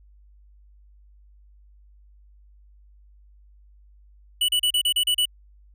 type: tone bursts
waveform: square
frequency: 2958 Hz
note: F#7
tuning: 1 cent flat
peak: -19 dBFS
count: 8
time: 4.41-5.255 s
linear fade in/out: 5 ms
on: 75 ms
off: 35 ms
effects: added 50 Hz sine -50 dBFS peak until 5.74 s